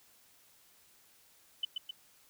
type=tone with echo; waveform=sine; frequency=3010 Hz; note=F#7; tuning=29 cents sharp; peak=-29 dBFS; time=1.63-1.65 s; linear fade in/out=5 ms; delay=130 ms; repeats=2; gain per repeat=-4 dB; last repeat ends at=1.91 s; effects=white hiss -64 dBFS RMS until 2.29 s